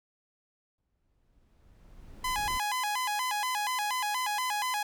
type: noise with exponential growth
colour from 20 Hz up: brown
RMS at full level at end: -38 dBFS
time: 0.78-2.58 s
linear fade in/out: 2 ms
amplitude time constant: 390 ms
type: tone with vibrato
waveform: sawtooth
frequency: 919 Hz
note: A#5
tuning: 25 cents flat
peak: -25 dBFS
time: 2.24-4.83 s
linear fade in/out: 5 ms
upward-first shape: square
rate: 4.2 Hz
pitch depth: 170 cents each way
effects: none